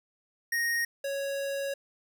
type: tone pair in turn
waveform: square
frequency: 1864.7 / 554.4 Hz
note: A#6 / C#5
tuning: 0 / 0 cents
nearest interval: octave + major sixth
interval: 2100 cents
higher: first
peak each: -27 / -31 dBFS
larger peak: first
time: 0.52-0.85 / 1.04-1.74 s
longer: second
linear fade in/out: 5 ms
effects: none